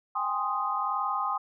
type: chord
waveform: sine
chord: Ab major seventh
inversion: third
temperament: equal with one note detuned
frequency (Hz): 789 / 830.6 / 1046.5 / 1244.5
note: G5 / Ab5 / C6 / Eb6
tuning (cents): +11 / 0 / 0 / 0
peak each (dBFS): -34 / -35 / -31 / -30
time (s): 0.15-1.38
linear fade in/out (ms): 10
effects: none